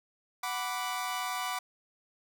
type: chord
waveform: sawtooth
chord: B minor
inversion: second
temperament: equal with one note detuned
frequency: 740 / 987.8 / 1169.2 Hz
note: F#5 / B5 / D6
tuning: 0 / 0 / -8 cents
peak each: -33 dBFS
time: 0.43-1.59 s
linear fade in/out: 5 ms
effects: none